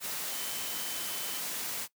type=tone in noise; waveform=sine; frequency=3056 Hz; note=G7; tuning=45 cents flat; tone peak=-45 dBFS; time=0.28-1.42 s; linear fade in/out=50 ms; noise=white; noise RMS=-36 dBFS; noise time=0-1.88 s; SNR=-12 dB; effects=noise-tail reverb RT60 0.1 s tail -18 dB re dry + high-pass 150 Hz 12 dB/octave